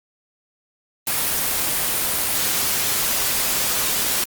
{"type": "noise", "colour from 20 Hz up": "white", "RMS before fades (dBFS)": -21, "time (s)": [1.07, 4.24], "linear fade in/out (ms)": 2, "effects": ["Opus 24 kbps"]}